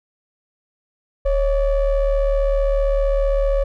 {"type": "ring-modulated tone", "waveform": "triangle", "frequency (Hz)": 293.7, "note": "D4", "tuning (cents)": 0, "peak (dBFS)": -10, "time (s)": [1.25, 3.64], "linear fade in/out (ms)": 10, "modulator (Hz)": 256, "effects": []}